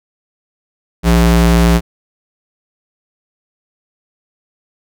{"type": "ring-modulated tone", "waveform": "square", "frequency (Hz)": 116.54, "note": "A#2", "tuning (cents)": 0, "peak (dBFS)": -5, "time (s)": [1.03, 1.81], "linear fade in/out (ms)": 50, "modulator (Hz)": 55.9, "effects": []}